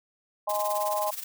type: harmonic tone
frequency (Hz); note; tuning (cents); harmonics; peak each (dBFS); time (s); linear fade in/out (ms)
207.7; G#3; 0; 3 / 4 / 5; -29 / -30 / -31; 0.47-1.11; 10
type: noise with tremolo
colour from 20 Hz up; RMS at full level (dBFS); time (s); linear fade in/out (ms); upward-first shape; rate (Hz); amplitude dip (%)
blue; -33; 0.49-1.24; 5; sine; 19; 75
effects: none